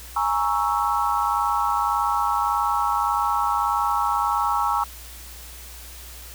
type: chord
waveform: sine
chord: A# half-diminished seventh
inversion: third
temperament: equal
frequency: 830.6 / 932.3 / 1108.7 / 1318.5 Hz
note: G#5 / A#5 / C#6 / E6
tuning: 0 / 0 / 0 / 0 cents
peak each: -25 dBFS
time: 0.16-4.84 s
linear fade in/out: 5 ms
effects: added 60 Hz sine -41 dBFS peak until 6.34 s + white hiss -42 dBFS RMS until 6.34 s